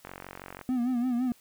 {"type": "click train", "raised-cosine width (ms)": 0.5, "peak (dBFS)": -25, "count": 27, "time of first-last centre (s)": [0.05, 0.613], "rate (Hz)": 46.2}
{"type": "tone with vibrato", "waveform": "triangle", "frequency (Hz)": 246.9, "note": "B3", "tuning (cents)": 0, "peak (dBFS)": -23, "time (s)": [0.69, 1.32], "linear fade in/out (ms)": 0, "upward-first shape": "sine", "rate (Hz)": 5.9, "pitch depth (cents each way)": 81}
{"effects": ["white hiss -60 dBFS RMS until 1.4 s"]}